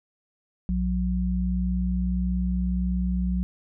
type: tone pair together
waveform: sine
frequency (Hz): 60.9 / 182.49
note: B1 / F#3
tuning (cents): -24 / -24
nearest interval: octave + perfect fifth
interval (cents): 1900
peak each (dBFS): -25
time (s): 0.69-3.43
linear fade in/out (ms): 0
effects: none